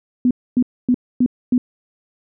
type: tone bursts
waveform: sine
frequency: 248.3 Hz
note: B3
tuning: 9 cents sharp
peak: -11 dBFS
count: 5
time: 0.25-1.58 s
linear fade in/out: 2 ms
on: 58 ms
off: 260 ms
effects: none